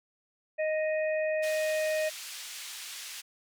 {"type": "harmonic tone", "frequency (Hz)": 622.3, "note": "D#5", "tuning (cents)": 0, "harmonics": [1, 3, 4], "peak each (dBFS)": [-27, -37, -39], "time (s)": [0.58, 2.1], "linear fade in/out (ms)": 20}
{"type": "band-pass noise", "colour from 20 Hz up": "pink", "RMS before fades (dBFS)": -42, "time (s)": [1.42, 3.22], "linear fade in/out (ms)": 20, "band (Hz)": [2500, 11000], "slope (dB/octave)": 12}
{"effects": []}